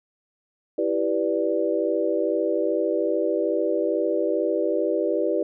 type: chord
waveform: sine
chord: E minor seventh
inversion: none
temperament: equal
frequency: 329.6 / 392 / 493.9 / 587.3 Hz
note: E4 / G4 / B4 / D5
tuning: 0 / 0 / 0 / 0 cents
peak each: -26 dBFS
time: 0.78-5.43 s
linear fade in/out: 5 ms
effects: none